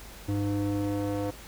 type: tone with band-pass filter sweep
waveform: square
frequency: 101.3 Hz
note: G#2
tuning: 43 cents flat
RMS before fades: -29 dBFS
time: 0.28-1.31 s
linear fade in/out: 10 ms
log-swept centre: 230 to 480 Hz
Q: 1.5
effects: added 50 Hz sine -48 dBFS peak until 1.47 s + pink hiss -47 dBFS RMS until 1.47 s